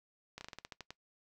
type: slowing click train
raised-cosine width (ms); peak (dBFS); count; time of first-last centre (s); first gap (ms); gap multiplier
0.2; -27; 10; 0.38-0.906; 30; 1.16
effects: noise-tail reverb RT60 0.1 s tail -20 dB re dry